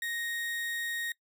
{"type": "tone", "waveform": "35% pulse", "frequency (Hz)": 1867, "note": "A#6", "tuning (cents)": 2, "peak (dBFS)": -31, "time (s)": [0.02, 1.12], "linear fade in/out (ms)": 2, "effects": ["noise-tail reverb RT60 0.1 s tail -22 dB re dry"]}